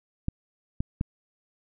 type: clicks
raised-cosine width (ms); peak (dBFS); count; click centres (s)
5; -14; 3; 0.284 / 0.805 / 1.011
effects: none